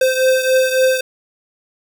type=beating tone pair; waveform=square; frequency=518 / 521.6 Hz; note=C5 / C5; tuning=-17 / -5 cents; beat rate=3.6 Hz; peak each=-14 / -19 dBFS; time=0.01-1.01 s; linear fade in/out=5 ms; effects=none